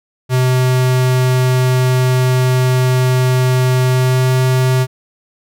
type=tone with pitch glide; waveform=square; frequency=127.8 to 128.84 Hz; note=C3 to C3; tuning=-40 to -26 cents; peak=-11 dBFS; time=0.29-4.87 s; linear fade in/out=50 ms; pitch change=+14 cents; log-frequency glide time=3.87-4.29 s; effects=none